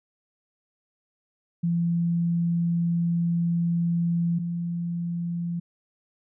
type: tone pair in turn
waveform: sine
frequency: 170.2 / 171.38 Hz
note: F3 / F3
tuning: -44 / -32 cents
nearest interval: unison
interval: 12 cents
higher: second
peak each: -21 / -26 dBFS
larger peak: first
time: 1.63-4.39 / 4.39-5.6 s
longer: first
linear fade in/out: 10 ms
effects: none